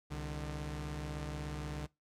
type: tone pair together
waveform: sawtooth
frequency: 66.86 / 150.1 Hz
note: C2 / D3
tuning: +38 / +38 cents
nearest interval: octave + major second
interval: 1400 cents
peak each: -38 / -37 dBFS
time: 0.1-1.87 s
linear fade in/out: 20 ms
effects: noise-tail reverb RT60 0.2 s tail -21 dB re dry + low-pass 10000 Hz 12 dB/octave